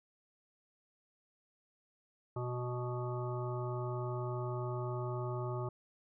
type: harmonic tone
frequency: 123.47 Hz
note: B2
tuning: in tune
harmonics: 1 / 3 / 5 / 7 / 9 / 10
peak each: -37 / -41 / -45 / -47 / -48 / -49 dBFS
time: 2.36-5.69 s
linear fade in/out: 5 ms
effects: none